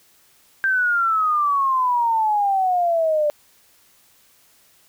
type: exponential sweep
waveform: sine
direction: down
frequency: 1579 to 587.3 Hz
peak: -16 dBFS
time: 0.64-3.3 s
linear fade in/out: 0 ms
effects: white hiss -56 dBFS RMS until 4.88 s